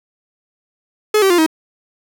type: tone with pitch steps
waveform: 45% pulse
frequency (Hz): 426.3 / 386.4 / 350.3 / 317.5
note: G#4 / G4 / F4 / D#4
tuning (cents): +45 / -25 / +5 / +35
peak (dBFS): -10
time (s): 1.14-1.464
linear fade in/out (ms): 5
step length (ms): 81
effects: none